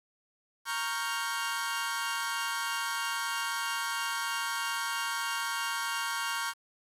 sawtooth chord, G half-diminished seventh, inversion first, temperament equal, 932.3 / 1108.7 / 1396.9 / 1568 Hz, Bb5 / Db6 / F6 / G6, 0 / 0 / 0 / 0 cents, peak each -33 dBFS, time 0.65-6.54 s, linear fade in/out 50 ms, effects resampled to 32000 Hz + 9-bit

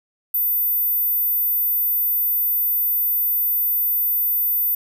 sine tone, 14120 Hz, A9, 5 cents sharp, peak -17 dBFS, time 0.34-4.75 s, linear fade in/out 5 ms, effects none

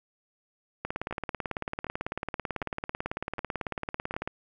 two click trains, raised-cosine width 0.5 ms, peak -16 / -22 dBFS, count 63 / 5, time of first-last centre 0.85-4.275 / 1.11-4.14 s, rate 18.1 / 1.32 Hz, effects none

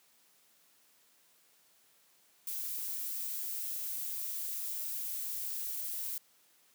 violet noise, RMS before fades -38 dBFS, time 2.47-6.18 s, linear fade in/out 2 ms, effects white hiss -67 dBFS RMS until 6.74 s + high-pass 150 Hz 12 dB/octave

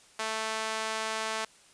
sawtooth tone with high-pass filter, 220.1 Hz, A3, 1 cent sharp, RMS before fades -33 dBFS, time 0.19-1.45 s, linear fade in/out 5 ms, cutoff 840 Hz, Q 0.82, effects white hiss -58 dBFS RMS until 1.73 s + resampled to 22050 Hz

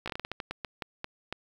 slowing click train, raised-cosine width 0.3 ms, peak -18 dBFS, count 14, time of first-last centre 0.06-1.326 s, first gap 16 ms, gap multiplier 1.27, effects 8-bit

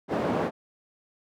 white band-pass noise, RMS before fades -27 dBFS, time 0.08-0.51 s, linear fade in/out 50 ms, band 170 to 590 Hz, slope 12 dB/octave, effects none

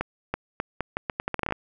accelerating click train, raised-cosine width 0.5 ms, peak -11 dBFS, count 15, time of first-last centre 0.01-1.523 s, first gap 330 ms, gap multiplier 0.79, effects none

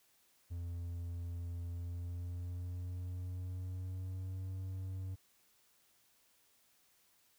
triangle tone with pitch glide, 86.2 to 94 Hz, F2 to F#2, -22 to +28 cents, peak -37 dBFS, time 0.5-5.16 s, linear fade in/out 20 ms, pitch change +150 cents, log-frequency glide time 1.69-4.49 s, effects white hiss -71 dBFS RMS until 7.38 s

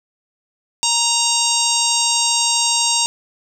harmonic tone, 932.3 Hz, A#5, in tune, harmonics 1 / 3 / 4 / 5 / 6 / 7 / 8 / 9, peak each -23 / -23 / -23 / -23 / -23 / -23 / -23 / -23 dBFS, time 0.83-3.06 s, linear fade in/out 0 ms, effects 7-bit

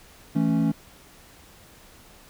triangle chord, A major, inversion second, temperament equal, 164.81 / 220 / 277.2 Hz, E3 / A3 / C#4, 0 / 0 / 0 cents, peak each -22 dBFS, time 0.35-0.72 s, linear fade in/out 10 ms, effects pink hiss -51 dBFS RMS until 2.29 s

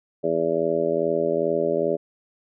harmonic tone, 82.41 Hz, E2, in tune, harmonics 2 / 3 / 4 / 5 / 6 / 7 / 8, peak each -34 / -32 / -29 / -24 / -31 / -24 / -32 dBFS, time 0.23-1.97 s, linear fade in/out 20 ms, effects none

